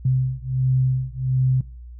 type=beating tone pair; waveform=sine; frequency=129 / 130.4 Hz; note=C3 / C3; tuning=-24 / -5 cents; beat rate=1.4 Hz; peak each=-21 dBFS; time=0.05-1.61 s; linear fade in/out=5 ms; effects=noise-tail reverb RT60 0.4 s tail -22 dB re dry + added 60 Hz sine -36 dBFS peak until 1.99 s